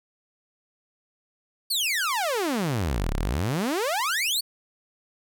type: exponential two-way sweep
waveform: sawtooth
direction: down then up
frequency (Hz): 4649 to 30.87 to 4649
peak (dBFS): -20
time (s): 1.7-4.41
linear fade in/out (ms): 10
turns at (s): 3.14
effects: none